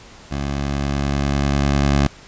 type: tone with level ramp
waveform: 15% pulse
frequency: 70.2 Hz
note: C#2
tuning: 22 cents sharp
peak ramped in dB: -16 to -7 dBFS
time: 0.31-2.07 s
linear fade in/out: 5 ms
effects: pink hiss -43 dBFS RMS until 2.27 s + resampled to 16000 Hz